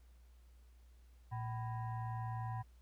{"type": "tone with frequency modulation", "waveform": "sine", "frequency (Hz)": 115, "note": "A#2", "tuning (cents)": -23, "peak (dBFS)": -38, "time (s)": [1.31, 2.63], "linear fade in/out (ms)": 20, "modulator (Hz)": 877, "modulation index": 0.73, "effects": ["added 60 Hz sine -59 dBFS peak until 2.81 s", "pink hiss -75 dBFS RMS until 2.81 s"]}